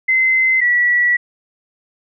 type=tone pair in turn; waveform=sine; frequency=2059 / 1943.4 Hz; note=C7 / B6; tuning=-28 / -28 cents; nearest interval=minor second; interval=100 cents; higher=first; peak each=-11 dBFS; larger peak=neither; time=0.08-0.61 / 0.61-1.17 s; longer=second; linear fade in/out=10 ms; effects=none